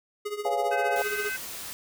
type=tone with tremolo; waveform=square; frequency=415.3 Hz; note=G#4; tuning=in tune; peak=-28 dBFS; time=0.25-1.3 s; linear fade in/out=10 ms; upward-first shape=triangle; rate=15 Hz; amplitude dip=85%
type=chord; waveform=sine; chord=C# dominant seventh; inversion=third; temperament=equal; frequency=493.9 / 554.4 / 698.5 / 830.6 Hz; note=B4 / C#5 / E#5 / G#5; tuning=0 / 0 / 0 / 0 cents; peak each=-33 / -31 / -28 / -30 dBFS; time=0.45-1.02 s; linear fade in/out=2 ms
type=harmonic tone; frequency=513 Hz; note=C5; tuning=34 cents flat; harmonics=3 / 4 / 5; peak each=-31 / -39 / -38 dBFS; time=0.71-1.37 s; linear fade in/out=10 ms
type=noise; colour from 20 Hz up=white; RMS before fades=-38 dBFS; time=0.96-1.73 s; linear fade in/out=0 ms
effects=none